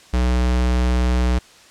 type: tone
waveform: square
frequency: 61.74 Hz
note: B1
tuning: in tune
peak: -16 dBFS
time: 0.13-1.39 s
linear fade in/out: 10 ms
effects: white hiss -47 dBFS RMS until 1.7 s + low-pass 7000 Hz 12 dB/octave